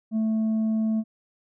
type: tone with tanh clipping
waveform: sine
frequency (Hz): 220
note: A3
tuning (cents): 0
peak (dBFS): -22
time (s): 0.11-1.04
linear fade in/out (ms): 50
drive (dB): 3
effects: none